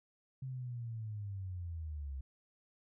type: linear sweep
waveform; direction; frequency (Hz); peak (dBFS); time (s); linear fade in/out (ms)
sine; down; 133.1 to 65.41; -39; 0.42-2.21; 5
effects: none